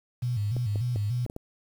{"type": "tone with vibrato", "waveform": "sine", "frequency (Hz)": 112.6, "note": "A2", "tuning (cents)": 40, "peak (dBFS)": -25, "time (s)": [0.22, 1.26], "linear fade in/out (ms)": 10, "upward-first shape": "square", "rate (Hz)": 3.4, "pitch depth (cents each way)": 150}
{"type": "clicks", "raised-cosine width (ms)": 2, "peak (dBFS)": -23, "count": 6, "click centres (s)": [0.566, 0.758, 0.96, 1.263, 1.299, 1.364]}
{"effects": ["8-bit"]}